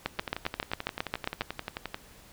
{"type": "two click trains", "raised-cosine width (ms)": 0.3, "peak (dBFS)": [-12, -17], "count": [11, 21], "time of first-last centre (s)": [[0.06, 1.41], [0.19, 1.944]], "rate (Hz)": [7.41, 11.4], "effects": ["pink hiss -54 dBFS RMS until 2.32 s"]}